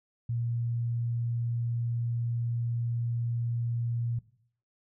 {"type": "tone", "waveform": "sine", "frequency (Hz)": 118, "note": "A#2", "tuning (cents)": 22, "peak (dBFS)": -28, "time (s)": [0.29, 4.19], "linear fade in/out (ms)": 5, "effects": ["noise-tail reverb RT60 0.6 s tail -18 dB re dry"]}